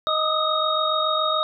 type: tone cluster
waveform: sine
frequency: 624 / 1228 / 1275 / 3742 Hz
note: D#5 / D#6 / D#6 / A#7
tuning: +5 / -23 / +42 / +6 cents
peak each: -25 dBFS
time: 0.07-1.43 s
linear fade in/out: 0 ms
effects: none